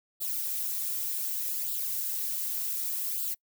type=noise with flanger; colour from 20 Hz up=violet; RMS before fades=-32 dBFS; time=0.2-3.35 s; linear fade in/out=20 ms; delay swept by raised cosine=0.24 to 5.74 ms; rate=0.66 Hz; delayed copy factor=+0.6; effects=noise-tail reverb RT60 0.1 s tail -25 dB re dry